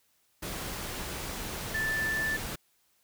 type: tone in noise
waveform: sine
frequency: 1760 Hz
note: A6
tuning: in tune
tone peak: -28 dBFS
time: 1.74-2.37 s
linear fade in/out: 10 ms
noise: pink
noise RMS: -37 dBFS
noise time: 0.42-2.56 s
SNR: +6 dB
effects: white hiss -70 dBFS RMS until 3.03 s